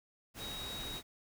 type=tone in noise; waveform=sine; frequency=3800 Hz; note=A#7; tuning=33 cents sharp; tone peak=-42 dBFS; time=0.38-1.02 s; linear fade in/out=50 ms; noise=pink; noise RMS=-45 dBFS; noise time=0.34-1.03 s; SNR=0 dB; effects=none